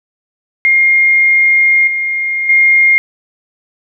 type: tone with level steps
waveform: sine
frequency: 2127 Hz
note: C7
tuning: 28 cents sharp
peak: -6 / -13 / -5 dBFS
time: 0.65-2.98 s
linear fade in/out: 0 ms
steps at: 1.87 / 2.49 s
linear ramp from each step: 5 ms
effects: none